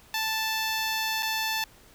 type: tone with dropouts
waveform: 10% pulse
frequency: 880 Hz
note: A5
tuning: in tune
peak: -18 dBFS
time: 0.14-1.64 s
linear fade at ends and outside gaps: 2 ms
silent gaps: 1.225-1.229 s
effects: pink hiss -55 dBFS RMS until 1.94 s